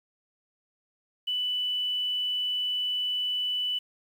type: tone with quantisation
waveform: sine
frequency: 2980 Hz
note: F#7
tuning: 12 cents sharp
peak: -26 dBFS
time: 1.27-3.79 s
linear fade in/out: 10 ms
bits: 9
effects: none